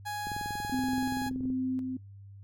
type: tone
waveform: 30% pulse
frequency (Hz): 832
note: G#5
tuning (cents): +3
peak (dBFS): -31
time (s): 0.05-1.3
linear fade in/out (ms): 20
type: click train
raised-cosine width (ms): 3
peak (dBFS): -28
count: 27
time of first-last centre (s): 0.27-1.502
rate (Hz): 21.1
type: tone with tremolo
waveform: sine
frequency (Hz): 258.3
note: C4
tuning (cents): -22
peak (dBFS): -28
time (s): 0.72-1.97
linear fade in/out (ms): 5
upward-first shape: square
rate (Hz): 1.4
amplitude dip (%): 35
effects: noise-tail reverb RT60 0.2 s tail -22 dB re dry + added 99 Hz sine -46 dBFS peak until 2.43 s